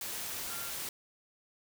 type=tone in noise; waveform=sine; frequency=1387 Hz; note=F6; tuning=12 cents flat; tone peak=-46 dBFS; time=0.5-0.7 s; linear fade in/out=2 ms; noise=white; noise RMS=-39 dBFS; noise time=0.01-0.89 s; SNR=-10 dB; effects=none